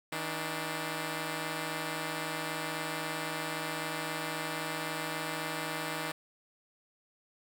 5% pulse tone pair together, 159.69 / 295.6 Hz, D#3 / D4, +45 / +11 cents, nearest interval major seventh, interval 1066 cents, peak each -25 / -26 dBFS, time 0.12-6.12 s, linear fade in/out 5 ms, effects none

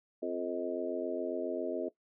harmonic tone with a mistuned harmonic, 87.31 Hz, F2, in tune, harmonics 3 / 4 / 5 / 6 / 7, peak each -40 / -37 / -38 / -43 / -38 dBFS, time 0.22-1.89 s, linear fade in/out 10 ms, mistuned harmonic 7, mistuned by +46 cents, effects noise-tail reverb RT60 0.1 s tail -17 dB re dry

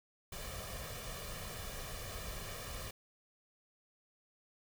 pink noise with comb filter, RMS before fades -44 dBFS, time 0.32-2.91 s, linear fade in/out 5 ms, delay 1.7 ms, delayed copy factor +0.65, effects none

